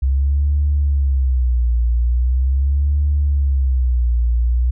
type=tone with vibrato; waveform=sine; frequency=65.41 Hz; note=C2; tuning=in tune; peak=-12 dBFS; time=0.02-4.71 s; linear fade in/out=10 ms; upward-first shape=sine; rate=0.41 Hz; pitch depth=180 cents each way; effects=tanh soft clip ceiling -8 dBFS